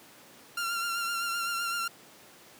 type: tone with vibrato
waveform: sawtooth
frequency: 1381 Hz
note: F6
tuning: 20 cents flat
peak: -26 dBFS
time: 0.57-1.88 s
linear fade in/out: 5 ms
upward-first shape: triangle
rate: 7.8 Hz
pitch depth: 37 cents each way
effects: pink hiss -53 dBFS RMS until 2.59 s + high-pass 200 Hz 12 dB/octave